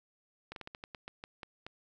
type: slowing click train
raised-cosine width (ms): 0.3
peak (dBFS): -27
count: 11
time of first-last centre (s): 0.52-1.665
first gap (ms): 42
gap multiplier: 1.21
effects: none